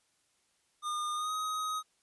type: tone with pitch glide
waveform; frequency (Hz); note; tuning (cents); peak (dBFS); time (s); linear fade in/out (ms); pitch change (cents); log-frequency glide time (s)
square; 1215 to 1258.6; D#6 to D#6; -42 to +19; -33; 0.82-1.83; 50; +61; 1.14-1.33
effects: white hiss -73 dBFS RMS until 2.02 s + resampled to 24000 Hz